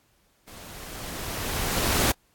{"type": "noise with level ramp", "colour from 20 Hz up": "pink", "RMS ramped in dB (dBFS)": [-45, -21], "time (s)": [0.47, 2.12], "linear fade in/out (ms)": 10, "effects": ["pink hiss -65 dBFS RMS until 2.34 s", "AAC 64 kbps"]}